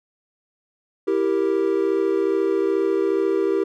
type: chord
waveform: triangle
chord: E diminished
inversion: none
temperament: equal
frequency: 329.6 / 392 / 466.2 Hz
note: E4 / G4 / Bb4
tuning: 0 / 0 / 0 cents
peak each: -22 / -18 / -23 dBFS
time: 1.07-3.64 s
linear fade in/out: 10 ms
effects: none